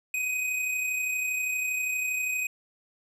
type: tone with amplitude modulation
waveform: square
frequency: 2508 Hz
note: D#7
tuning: 13 cents sharp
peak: -26 dBFS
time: 0.14-2.47 s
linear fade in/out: 2 ms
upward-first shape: sine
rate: 32.5 Hz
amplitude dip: 35%
effects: resampled to 32000 Hz